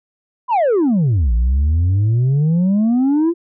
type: exponential two-way sweep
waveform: sine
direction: down then up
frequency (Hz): 1046.5 to 55 to 348.9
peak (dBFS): -9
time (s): 0.48-3.34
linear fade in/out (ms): 50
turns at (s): 1.33
effects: tanh soft clip ceiling -11 dBFS